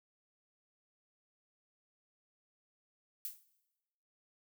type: noise with exponential decay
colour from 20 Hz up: violet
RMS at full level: -37 dBFS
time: 3.25-3.43 s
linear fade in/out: 1 ms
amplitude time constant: 39 ms
effects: noise-tail reverb RT60 1.0 s tail -18 dB re dry